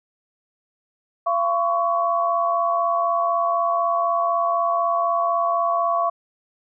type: tone cluster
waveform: sine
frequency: 683 / 1037 / 1121 Hz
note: F5 / C6 / C#6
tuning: -39 / -16 / +19 cents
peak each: -21 / -29 / -21 dBFS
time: 1.26-6.1 s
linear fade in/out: 10 ms
effects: none